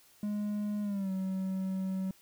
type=tone with pitch glide; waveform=triangle; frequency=207.9 to 189.55 Hz; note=G#3 to F#3; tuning=+2 to +42 cents; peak=-29 dBFS; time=0.23-2.11 s; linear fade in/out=2 ms; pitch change=-160 cents; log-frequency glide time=0.82-1.11 s; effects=white hiss -62 dBFS RMS until 2.21 s